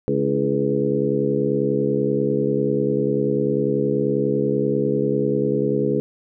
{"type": "harmonic tone with a mistuned harmonic", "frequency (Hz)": 70.2, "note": "C#2", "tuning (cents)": 22, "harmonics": [2, 3, 4, 5, 6, 7], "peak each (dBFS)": [-26, -25, -26, -27, -22, -25], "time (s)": [0.08, 6], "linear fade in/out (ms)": 0, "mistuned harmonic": 5, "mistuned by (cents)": -59, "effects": []}